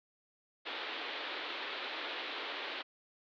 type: band-pass noise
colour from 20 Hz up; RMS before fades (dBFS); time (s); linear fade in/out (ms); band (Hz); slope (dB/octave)
white; -41; 0.65-2.83; 20; 280 to 3900; 48
effects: none